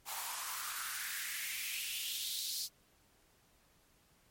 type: noise with high-pass filter sweep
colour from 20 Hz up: white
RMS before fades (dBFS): -40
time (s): 0.05-2.69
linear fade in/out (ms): 50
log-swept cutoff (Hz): 810 to 4700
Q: 3.8
effects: pink hiss -69 dBFS RMS until 4.3 s + MP3 64 kbps